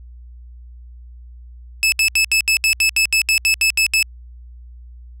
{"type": "tone bursts", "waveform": "sawtooth", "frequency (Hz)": 2609, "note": "E7", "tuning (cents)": -18, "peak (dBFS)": -9, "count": 14, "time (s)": [1.83, 4.027], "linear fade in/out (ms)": 0, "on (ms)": 91, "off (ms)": 71, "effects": ["added 60 Hz sine -36 dBFS peak until 5.2 s", "low-pass 12000 Hz 12 dB/octave"]}